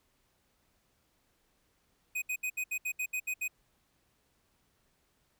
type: tone bursts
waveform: square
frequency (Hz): 2501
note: D#7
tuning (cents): +8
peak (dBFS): -32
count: 10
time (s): 2.15-3.481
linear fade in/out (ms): 10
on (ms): 71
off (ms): 69
effects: pink hiss -73 dBFS RMS until 5.39 s